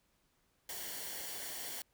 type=noise with comb filter; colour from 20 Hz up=white; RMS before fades=-43 dBFS; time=0.69-1.82 s; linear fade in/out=2 ms; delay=0.79 ms; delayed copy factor=-0.55; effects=pink hiss -75 dBFS RMS until 1.93 s